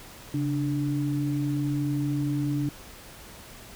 sine tone pair together, 138.59 / 293.7 Hz, C#3 / D4, 0 / 0 cents, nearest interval octave + minor second, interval 1300 cents, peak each -27 dBFS, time 0.34-2.69 s, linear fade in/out 2 ms, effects pink hiss -46 dBFS RMS until 3.75 s

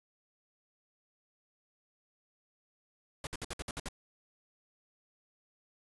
pink noise bursts, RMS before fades -39 dBFS, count 8, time 3.24-3.886 s, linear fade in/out 2 ms, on 30 ms, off 58 ms, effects resampled to 24000 Hz

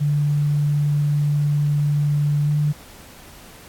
sine tone with pitch glide, 146.4 to 148.53 Hz, D3 to D3, -5 to +20 cents, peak -16 dBFS, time 0-2.73 s, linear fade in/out 20 ms, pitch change +25 cents, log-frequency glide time 2.44-2.5 s, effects pink hiss -44 dBFS RMS until 3.68 s + AAC 64 kbps

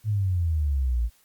sine exponential sweep, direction down, 110 to 55 Hz, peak -21 dBFS, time 0.04-1.1 s, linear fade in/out 50 ms, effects white hiss -61 dBFS RMS until 1.24 s + Opus 48 kbps

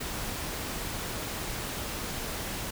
pink noise, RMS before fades -35 dBFS, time 0-2.71 s, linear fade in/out 10 ms, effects none

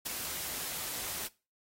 white noise with ADSR envelope, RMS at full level -33 dBFS, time 0.05-1.28 s, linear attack 15 ms, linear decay 11 ms, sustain -5 dB, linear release 15 ms, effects noise-tail reverb RT60 0.3 s tail -20 dB re dry + AAC 48 kbps

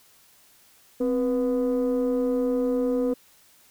sine tone pair together, 259.4 / 490 Hz, C4 / B4, -15 / -14 cents, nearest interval major seventh, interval 1101 cents, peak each -22 / -22 dBFS, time 1-3.14 s, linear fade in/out 10 ms, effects tanh soft clip ceiling -18 dBFS + white hiss -57 dBFS RMS until 3.7 s

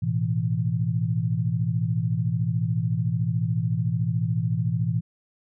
sine chord, A suspended second, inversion none, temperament just, 110 / 123.75 / 165 Hz, A2 / B2 / E3, 0 / +4 / +2 cents, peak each -26 dBFS, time 0.02-5.01 s, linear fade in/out 10 ms, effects none

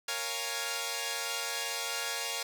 5% pulse chord, Bb minor seventh, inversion none, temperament equal, 466.2 / 554.4 / 698.5 / 830.6 Hz, Bb4 / Db5 / F5 / Ab5, 0 / 0 / 0 / 0 cents, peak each -27 dBFS, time 0.08-2.43 s, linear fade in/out 5 ms, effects none

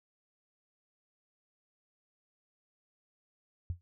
sine tone with exponential decay, 87.5 Hz, F2, 4 cents sharp, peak -28 dBFS, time 3.7-3.81 s, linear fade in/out 0 ms, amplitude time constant 22 ms, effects none

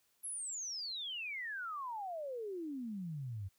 sine exponential sweep, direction down, 11410 to 91.5 Hz, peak -39 dBFS, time 0.23-3.49 s, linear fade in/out 20 ms, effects white hiss -75 dBFS RMS until 3.58 s

